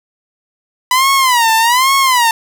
sawtooth tone with vibrato, 987.8 Hz, B5, in tune, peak -5 dBFS, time 0.91-2.31 s, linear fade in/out 2 ms, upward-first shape sine, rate 1.2 Hz, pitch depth 180 cents each way, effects none

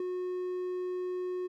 triangle tone with ADSR envelope, 363.8 Hz, F#4, 29 cents flat, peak -27 dBFS, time 0-1.48 s, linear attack 3 ms, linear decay 7 ms, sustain -3 dB, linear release 21 ms, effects none

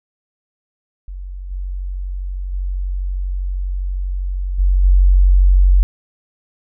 sine tone with level steps, 46.25 Hz, F#1, in tune, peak -26 / -21 / -18 / -10 / -7 dBFS, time 1.08-5.83 s, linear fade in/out 0 ms, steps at 1.5 / 2.52 / 4.58 / 4.83 s, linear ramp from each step 20 ms, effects none

